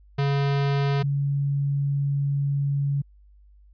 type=tone pair in turn; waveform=square / sine; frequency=140.3 / 140.84 Hz; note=C#3 / C#3; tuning=+21 / +28 cents; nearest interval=unison; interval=7 cents; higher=second; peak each=-21 / -21 dBFS; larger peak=neither; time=0.18-1.03 / 1.03-3.02 s; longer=second; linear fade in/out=10 ms; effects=added 50 Hz sine -50 dBFS peak until 3.73 s + resampled to 11025 Hz